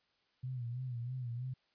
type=tone with vibrato; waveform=sine; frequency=123.47 Hz; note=B2; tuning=in tune; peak=-37 dBFS; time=0.43-1.54 s; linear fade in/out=10 ms; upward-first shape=sine; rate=3.1 Hz; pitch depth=88 cents each way; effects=white hiss -75 dBFS RMS until 1.74 s + resampled to 11025 Hz